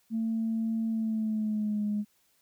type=tone with pitch glide; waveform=sine; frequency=224.6 to 208.4 Hz; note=A3 to G#3; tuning=+36 to +6 cents; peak=-26 dBFS; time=0.1-2.05 s; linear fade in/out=50 ms; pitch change=-130 cents; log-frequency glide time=0.88-1.84 s; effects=tanh soft clip ceiling -22 dBFS + white hiss -69 dBFS RMS until 2.41 s